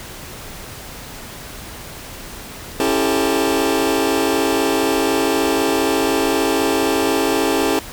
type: chord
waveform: sawtooth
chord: A dominant seventh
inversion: first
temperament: just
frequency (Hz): 275 / 330 / 396 / 440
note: C#4 / E4 / G4 / A4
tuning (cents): -14 / +2 / +18 / 0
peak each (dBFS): -17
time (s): 2.8-7.79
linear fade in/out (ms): 0
effects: pink hiss -34 dBFS RMS until 7.92 s